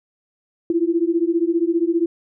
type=beating tone pair; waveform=sine; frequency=329.6 / 344.6 Hz; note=E4 / F4; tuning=0 / -23 cents; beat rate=15 Hz; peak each=-19 dBFS; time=0.7-2.06 s; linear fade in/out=2 ms; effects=none